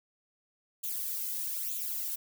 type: noise with flanger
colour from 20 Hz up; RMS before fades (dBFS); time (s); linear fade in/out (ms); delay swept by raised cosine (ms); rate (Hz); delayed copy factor
violet; -35; 0.83-2.16; 10; 0.28 to 1.98; 1.1; +1
effects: none